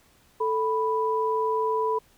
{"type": "tone pair together", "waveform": "sine", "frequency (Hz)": [440, 987.8], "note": ["A4", "B5"], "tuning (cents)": [0, 0], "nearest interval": "octave + major second", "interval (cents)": 1400, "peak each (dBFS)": -25, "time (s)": [0.4, 1.99], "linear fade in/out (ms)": 10, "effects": ["pink hiss -60 dBFS RMS until 2.17 s"]}